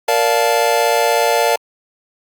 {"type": "chord", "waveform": "square", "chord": "Bb major seventh", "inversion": "none", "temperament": "just", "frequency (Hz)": [466.2, 582.7, 699.2, 874.1], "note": ["Bb4", "D5", "F5", "A5"], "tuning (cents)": [0, -14, 2, -12], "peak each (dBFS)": -19, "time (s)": [0.08, 1.56], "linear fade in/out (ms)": 5, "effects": ["Opus 48 kbps"]}